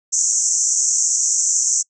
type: band-pass noise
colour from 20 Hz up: pink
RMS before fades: -18 dBFS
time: 0.12-1.83 s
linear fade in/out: 20 ms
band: 5900 to 7700 Hz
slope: 96 dB/octave
effects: noise-tail reverb RT60 0.1 s tail -26 dB re dry